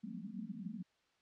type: band-pass noise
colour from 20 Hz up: pink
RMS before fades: -45 dBFS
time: 0.03-0.83 s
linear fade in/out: 10 ms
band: 170 to 250 Hz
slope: 96 dB/octave
effects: white hiss -75 dBFS RMS until 1.21 s + low-pass 4000 Hz 12 dB/octave